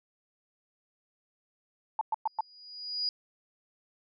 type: tone bursts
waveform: sine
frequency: 880 Hz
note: A5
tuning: in tune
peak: -25 dBFS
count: 4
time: 1.99-2.408 s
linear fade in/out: 2 ms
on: 22 ms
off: 110 ms
type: tone with exponential growth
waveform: sine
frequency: 4900 Hz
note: D#8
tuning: 27 cents flat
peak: -26 dBFS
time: 2.26-3.09 s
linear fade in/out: 1 ms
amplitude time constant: 180 ms
effects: none